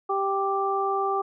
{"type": "harmonic tone", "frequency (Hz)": 392, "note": "G4", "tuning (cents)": 0, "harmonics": [1, 2, 3], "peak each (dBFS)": [-27, -27, -27], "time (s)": [0.09, 1.22], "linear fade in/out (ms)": 10, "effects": []}